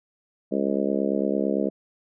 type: harmonic tone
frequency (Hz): 68.9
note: C#2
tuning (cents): -10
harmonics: 3 / 4 / 5 / 6 / 7 / 8 / 9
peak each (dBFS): -27 / -28 / -29 / -30 / -30 / -31 / -32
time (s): 0.51-1.7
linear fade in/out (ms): 20
effects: none